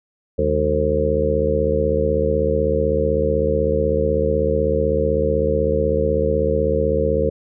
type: harmonic tone with a mistuned harmonic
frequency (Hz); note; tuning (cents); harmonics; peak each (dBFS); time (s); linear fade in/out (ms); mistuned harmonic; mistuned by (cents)
76; D#2; -40; 1 / 2 / 3 / 4 / 5 / 6 / 7; -23 / -27 / -27 / -29 / -27 / -20 / -21; 0.38-7.3; 10; 3; -130
effects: none